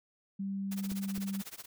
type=tone; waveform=sine; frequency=196 Hz; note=G3; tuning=in tune; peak=-33 dBFS; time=0.39-1.42 s; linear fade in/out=10 ms
type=noise with tremolo; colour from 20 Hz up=white; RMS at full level=-43 dBFS; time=0.71-1.66 s; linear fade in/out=10 ms; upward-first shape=sine; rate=16 Hz; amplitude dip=95%
type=clicks; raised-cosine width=3 ms; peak=-32 dBFS; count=2; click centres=0.918 / 1.179 s
effects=none